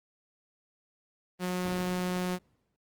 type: tone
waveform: sawtooth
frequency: 181.1 Hz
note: F#3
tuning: 37 cents flat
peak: -25 dBFS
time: 1.39-2.39 s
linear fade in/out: 50 ms
type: noise with exponential decay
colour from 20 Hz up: brown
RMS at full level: -33 dBFS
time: 1.65-2.76 s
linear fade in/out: 0 ms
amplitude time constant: 240 ms
effects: high-pass 100 Hz 12 dB/octave + Opus 24 kbps